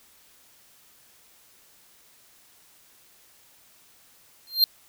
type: tone with exponential growth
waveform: square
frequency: 4186 Hz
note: C8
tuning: in tune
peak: -12 dBFS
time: 4.47-4.64 s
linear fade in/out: 1 ms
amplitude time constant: 36 ms
effects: white hiss -57 dBFS RMS until 4.88 s